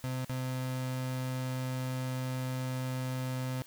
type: tone with dropouts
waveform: 35% pulse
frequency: 128.8 Hz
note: C3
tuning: 27 cents flat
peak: -31 dBFS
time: 0.04-3.62 s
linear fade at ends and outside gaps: 0 ms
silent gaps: 0.247-0.296 s
effects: white hiss -56 dBFS RMS until 3.66 s